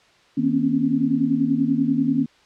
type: tone cluster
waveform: sine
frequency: 156.7 / 237.3 / 267 / 277.4 Hz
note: D#3 / A#3 / C4 / C#4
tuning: +13 / +31 / +35 / +1 cents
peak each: -28 / -22 / -22 / -22 dBFS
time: 0.37-2.26 s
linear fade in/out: 10 ms
effects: white hiss -55 dBFS RMS until 2.45 s + low-pass 4000 Hz 12 dB/octave